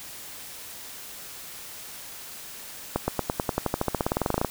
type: accelerating click train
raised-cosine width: 1 ms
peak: -9 dBFS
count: 23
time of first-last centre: 2.96-4.447 s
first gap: 120 ms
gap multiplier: 0.94
effects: white hiss -41 dBFS RMS until 4.5 s